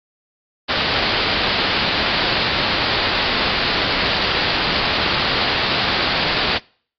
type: low-pass noise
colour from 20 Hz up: white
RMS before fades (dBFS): -20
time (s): 0.68-6.59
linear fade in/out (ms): 20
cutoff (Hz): 4800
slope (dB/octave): 96
effects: noise-tail reverb RT60 0.5 s tail -26 dB re dry + AAC 32 kbps